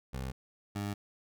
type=tone pair in turn; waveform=20% pulse; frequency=65.41 / 101.85 Hz; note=C2 / G#2; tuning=0 / -33 cents; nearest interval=minor sixth; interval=767 cents; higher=second; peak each=-31 / -29 dBFS; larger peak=second; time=0.13-0.32 / 0.75-0.94 s; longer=neither; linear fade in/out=10 ms; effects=none